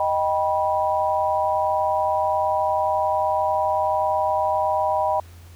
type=chord; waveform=sine; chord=Eb augmented; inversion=none; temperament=equal with one note detuned; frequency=622.3 / 784 / 974.7 Hz; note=Eb5 / G5 / B5; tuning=0 / 0 / -23 cents; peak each=-23 dBFS; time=0-5.2 s; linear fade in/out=2 ms; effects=added 86 Hz sine -42 dBFS peak until 5.55 s + pink hiss -52 dBFS RMS until 5.55 s